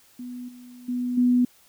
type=tone with level steps; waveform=sine; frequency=246.9 Hz; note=B3; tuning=in tune; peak=-33 / -42 / -24 / -16 dBFS; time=0.19-1.45 s; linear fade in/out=5 ms; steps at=0.48 / 0.88 / 1.17 s; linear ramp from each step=10 ms; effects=white hiss -57 dBFS RMS until 1.68 s